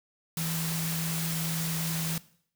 sine tone in noise, 163.4 Hz, E3, 15 cents flat, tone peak -31 dBFS, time 0.37-2.18 s, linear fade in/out 2 ms, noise white, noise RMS -34 dBFS, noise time 0.37-2.18 s, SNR 0 dB, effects noise-tail reverb RT60 0.6 s tail -19 dB re dry

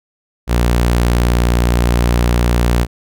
sawtooth tone, 59.5 Hz, A#1, 36 cents sharp, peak -7 dBFS, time 0.47-2.87 s, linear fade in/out 50 ms, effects none

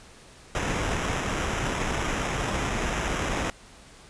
pink noise with sample-and-hold, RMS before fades -28 dBFS, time 0.55-3.5 s, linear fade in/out 0 ms, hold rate 4410 Hz, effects pink hiss -50 dBFS RMS until 4.09 s + resampled to 22050 Hz

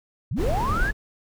sine linear sweep, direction up, 80.2 to 1733 Hz, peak -24 dBFS, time 0.31-0.91 s, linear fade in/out 5 ms
brown noise, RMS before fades -24 dBFS, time 0.36-0.93 s, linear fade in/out 50 ms
effects none

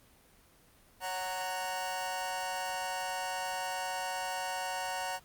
sawtooth chord, F# major, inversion second, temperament just, 555 / 740 / 925 Hz, C#5 / F#5 / A#5, +2 / 0 / -14 cents, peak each -39 / -33 / -34 dBFS, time 1-5.2 s, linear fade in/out 50 ms, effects pink hiss -62 dBFS RMS until 5.24 s + Opus 24 kbps

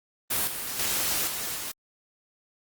white noise with level steps, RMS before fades -26 / -33 / -27 / -32 / -34 dBFS, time 0.3-1.72 s, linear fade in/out 10 ms, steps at 0.47 / 0.79 / 1.27 / 1.56 s, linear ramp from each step 5 ms, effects Opus 32 kbps

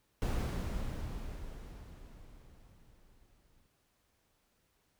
brown noise with exponential decay, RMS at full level -30 dBFS, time 0.22-3.67 s, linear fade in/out 0 ms, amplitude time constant 750 ms, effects pink hiss -75 dBFS RMS until 4.99 s

